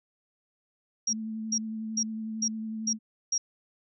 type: tone bursts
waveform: sine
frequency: 5640 Hz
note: F8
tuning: 16 cents sharp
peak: -24 dBFS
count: 6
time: 1.07-3.38 s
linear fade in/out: 5 ms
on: 60 ms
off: 390 ms
type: tone with vibrato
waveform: sine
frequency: 220 Hz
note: A3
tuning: in tune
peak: -32 dBFS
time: 1.08-2.99 s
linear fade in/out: 50 ms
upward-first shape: sine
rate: 11 Hz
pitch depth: 17 cents each way
effects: none